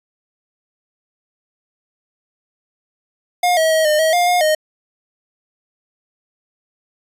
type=tone with pitch steps; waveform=square; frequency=713 / 641 / 636 / 607 / 638 / 706 / 714 / 619 Hz; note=F5 / E5 / D#5 / D#5 / D#5 / F5 / F5 / D#5; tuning=+36 / -49 / +38 / -43 / +43 / +19 / +38 / -9 cents; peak=-13 dBFS; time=3.43-4.55 s; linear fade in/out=5 ms; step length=140 ms; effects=resampled to 32000 Hz